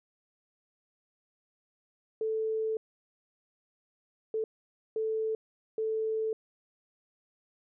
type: tone bursts at uneven times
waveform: sine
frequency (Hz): 440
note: A4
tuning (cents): 0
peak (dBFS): -28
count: 4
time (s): 2.21-2.77 / 4.34-4.44 / 4.96-5.35 / 5.78-6.33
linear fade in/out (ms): 2
effects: none